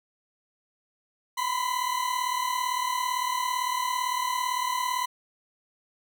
40% pulse tone pair together, 985 / 1022.8 Hz, B5 / C6, -5 / -40 cents, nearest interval minor second, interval 65 cents, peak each -28 dBFS, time 1.37-5.06 s, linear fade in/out 10 ms, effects none

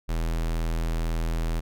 square tone, 41 Hz, E1, 9 cents flat, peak -25 dBFS, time 0.08-1.61 s, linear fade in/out 20 ms, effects none

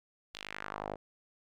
sawtooth tone with band-pass filter sweep, 51.1 Hz, G#1, 27 cents flat, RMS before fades -42 dBFS, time 0.34-0.96 s, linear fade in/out 10 ms, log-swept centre 3700 to 570 Hz, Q 1.9, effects none

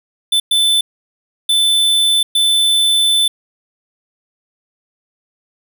square tone bursts at uneven times, 3520 Hz, A7, in tune, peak -11 dBFS, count 4, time 0.32-0.4 / 0.51-0.81 / 1.49-2.23 / 2.35-3.28 s, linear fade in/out 5 ms, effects none

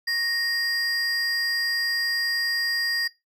triangle tone pair together, 1864.7 / 4825 Hz, A#6 / D8, 0 / +46 cents, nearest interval octave + major third, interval 1646 cents, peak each -23 dBFS, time 0.07-3.08 s, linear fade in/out 10 ms, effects noise-tail reverb RT60 0.2 s tail -18 dB re dry + tanh soft clip ceiling -18 dBFS

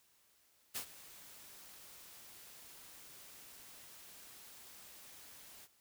white noise with ADSR envelope, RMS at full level -39 dBFS, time 0.74-5.68 s, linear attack 23 ms, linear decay 88 ms, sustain -17 dB, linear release 44 ms, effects white hiss -71 dBFS RMS until 5.8 s

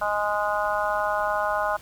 harmonic tone, 207.7 Hz, G#3, in tune, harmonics 3 / 4 / 5 / 6 / 7, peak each -27 / -28 / -29 / -30 / -30 dBFS, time 0.01-1.77 s, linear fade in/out 10 ms, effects added 47 Hz sine -49 dBFS peak until 1.81 s + pink hiss -48 dBFS RMS until 1.81 s

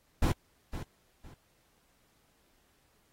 brown noise with echo, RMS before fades -25 dBFS, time 0.22-0.32 s, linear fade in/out 5 ms, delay 510 ms, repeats 2, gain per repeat -12 dB, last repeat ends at 1.34 s, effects pink hiss -70 dBFS RMS until 3.12 s + AAC 48 kbps

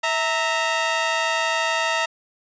15% pulse tone pair together, 653 / 923.5 Hz, E5 / A#5, -17 / -16 cents, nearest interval tritone, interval 601 cents, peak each -17 / -16 dBFS, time 0.03-2.06 s, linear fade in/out 10 ms, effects resampled to 16000 Hz

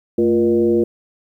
sine tone with frequency modulation, 349.2 Hz, F4, in tune, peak -12 dBFS, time 0.18-0.84 s, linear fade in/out 5 ms, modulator 127 Hz, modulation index 1, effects 9-bit

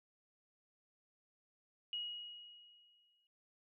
sine tone with exponential decay, 2896 Hz, F#7, 38 cents flat, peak -37 dBFS, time 1.93-3.27 s, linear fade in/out 1 ms, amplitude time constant 290 ms, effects none

